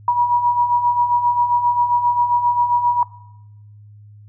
sine beating tone pair, 959 / 966.5 Hz, A#5 / B5, +49 / -38 cents, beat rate 7.5 Hz, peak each -21 / -14 dBFS, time 0.08-3.03 s, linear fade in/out 2 ms, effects noise-tail reverb RT60 0.9 s tail -20 dB re dry + added 104 Hz sine -40 dBFS peak until 4.28 s

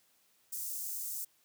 white high-pass noise, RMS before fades -39 dBFS, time 0.52-1.25 s, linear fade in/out 10 ms, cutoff 6500 Hz, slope 24 dB/octave, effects white hiss -70 dBFS RMS until 1.44 s + high-pass 80 Hz 12 dB/octave

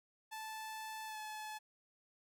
sawtooth tone with pitch glide, 875 to 859.5 Hz, A5 to A5, -10 to -41 cents, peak -40 dBFS, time 0.31-1.59 s, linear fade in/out 20 ms, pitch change -31 cents, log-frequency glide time 1.06-1.18 s, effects 13-bit

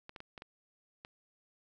clicks, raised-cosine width 0.3 ms, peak -30 dBFS, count 6, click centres 0.094 / 0.162 / 0.204 / 0.378 / 0.421 / 1.049 s, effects none

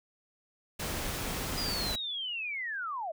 pink noise, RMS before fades -35 dBFS, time 0.79-1.96 s, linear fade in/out 10 ms
sine linear sweep, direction down, 4978 to 599 Hz, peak -33 dBFS, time 1.57-3.12 s, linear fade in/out 10 ms
effects none

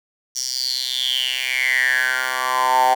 10% pulse tone with high-pass filter sweep, 128.4 Hz, C3, 32 cents flat, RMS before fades -20 dBFS, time 0.35-2.95 s, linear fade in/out 20 ms, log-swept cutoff 5700 to 790 Hz, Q 8.5, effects none

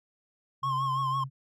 sine tone, 134.5 Hz, C3, 48 cents sharp, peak -33 dBFS, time 0.62-1.3 s, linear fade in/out 50 ms
triangle tone with vibrato, 1066 Hz, C6, 32 cents sharp, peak -25 dBFS, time 0.63-1.24 s, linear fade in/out 5 ms, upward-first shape triangle, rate 6 Hz, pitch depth 73 cents each way
effects none

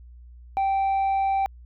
sine tone with tanh clipping, 780 Hz, G5, 9 cents flat, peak -21 dBFS, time 0.57-1.46 s, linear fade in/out 0 ms, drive 3 dB, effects added 60 Hz sine -43 dBFS peak until 1.65 s

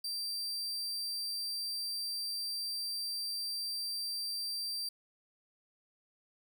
40% pulse tone, 4699 Hz, D8, in tune, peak -34 dBFS, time 0.04-4.89 s, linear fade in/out 5 ms, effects none

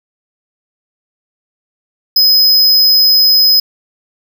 square tone, 5060 Hz, D#8, 28 cents sharp, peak -6 dBFS, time 2.16-3.6 s, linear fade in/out 5 ms, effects none

